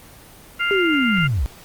harmonic tone, 698.5 Hz, F5, in tune, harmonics 2 / 3 / 4, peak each -21 / -23 / -24 dBFS, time 0.59-1.28 s, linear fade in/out 20 ms
sine linear sweep, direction down, 407.1 to 49.3 Hz, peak -17 dBFS, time 0.71-1.46 s, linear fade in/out 0 ms
effects pink hiss -44 dBFS RMS until 1.64 s + Opus 24 kbps

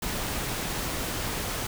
pink noise, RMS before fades -31 dBFS, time 0.02-1.67 s, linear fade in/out 5 ms, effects none

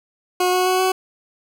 20% pulse tone with pitch steps, 363 / 366.6 / 370.2 / 373.9 Hz, F#4 / F#4 / F#4 / F#4, -33 / -16 / +1 / +18 cents, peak -11 dBFS, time 0.4-0.92 s, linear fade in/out 5 ms, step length 130 ms, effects none

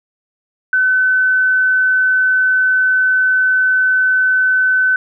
sine tone, 1515 Hz, F#6, 40 cents sharp, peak -10 dBFS, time 0.73-4.96 s, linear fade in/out 2 ms, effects none

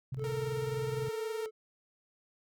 sine tone with tremolo, 130.81 Hz, C3, in tune, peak -33 dBFS, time 0.12-1.09 s, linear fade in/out 5 ms, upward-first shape square, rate 20 Hz, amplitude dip 55%
triangle tone, 436.9 Hz, A4, 12 cents flat, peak -33 dBFS, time 0.17-1.51 s, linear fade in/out 50 ms
sawtooth tone with vibrato, 460.7 Hz, A#4, 20 cents flat, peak -36 dBFS, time 0.24-1.46 s, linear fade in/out 0 ms, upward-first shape sine, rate 19 Hz, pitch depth 31 cents each way
effects none

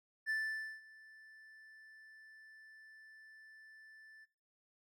triangle tone with ADSR envelope, 1760 Hz, A6, in tune, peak -31 dBFS, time 0.26-4.26 s, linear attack 38 ms, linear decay 510 ms, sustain -23 dB, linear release 26 ms, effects noise-tail reverb RT60 0.7 s tail -24 dB re dry

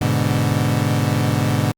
30% pulse chord, G# diminished, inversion none, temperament equal, 103.83 / 123.47 / 146.83 Hz, G#2 / B2 / D3, 0 / 0 / 0 cents, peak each -18 dBFS, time 0.01-1.72 s, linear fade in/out 5 ms, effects Opus 48 kbps

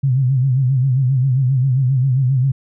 sine tone with vibrato, 130.81 Hz, C3, in tune, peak -12 dBFS, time 0.03-2.52 s, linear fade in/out 10 ms, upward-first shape sine, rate 7.5 Hz, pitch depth 100 cents each way, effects none

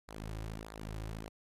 sawtooth tone with flanger, 53.8 Hz, A1, 38 cents flat, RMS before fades -43 dBFS, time 0.08-1.29 s, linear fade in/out 10 ms, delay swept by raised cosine 0.33 to 4.63 ms, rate 1.6 Hz, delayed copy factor -0.75, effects resampled to 32000 Hz

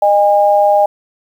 sine tone pair together, 612 / 813.2 Hz, D#5 / G#5, -29 / -37 cents, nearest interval perfect fourth, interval 492 cents, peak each -10 dBFS, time 0.02-0.86 s, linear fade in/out 5 ms, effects 7-bit

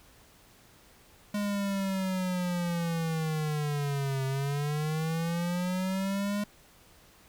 square linear two-way sweep, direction down then up, 207 to 133 to 207 Hz, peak -29 dBFS, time 1.34-6.44 s, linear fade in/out 5 ms, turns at 4.25 s, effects pink hiss -58 dBFS RMS until 7.28 s

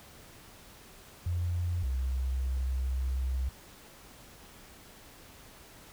sine tone pair in turn, 87.31 / 64.74 Hz, F2 / C2, 0 / -18 cents, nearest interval perfect fourth, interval 518 cents, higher first, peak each -28 dBFS, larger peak neither, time 1.26-1.83 / 1.83-3.49 s, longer second, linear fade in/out 5 ms, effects pink hiss -53 dBFS RMS until 5.92 s

